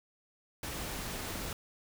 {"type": "noise", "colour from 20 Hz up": "pink", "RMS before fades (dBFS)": -39, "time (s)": [0.63, 1.53], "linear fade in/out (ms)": 2, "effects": []}